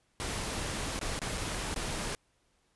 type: noise with dropouts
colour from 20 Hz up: pink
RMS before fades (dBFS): -35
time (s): 0.2-2.15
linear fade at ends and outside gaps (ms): 0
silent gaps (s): 0.991-1.013 / 1.191-1.217 / 1.375-1.379 / 1.743-1.761
effects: pink hiss -72 dBFS RMS until 2.75 s + resampled to 24000 Hz